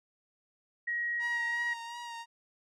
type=tone; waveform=sine; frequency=1896 Hz; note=A#6; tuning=29 cents sharp; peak=-30 dBFS; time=0.87-1.74 s; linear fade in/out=10 ms
type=tone with vibrato; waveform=sawtooth; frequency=941 Hz; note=A#5; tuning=16 cents sharp; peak=-36 dBFS; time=1.19-2.26 s; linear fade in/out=50 ms; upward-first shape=sine; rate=2.8 Hz; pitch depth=29 cents each way
effects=low-pass 7000 Hz 12 dB/octave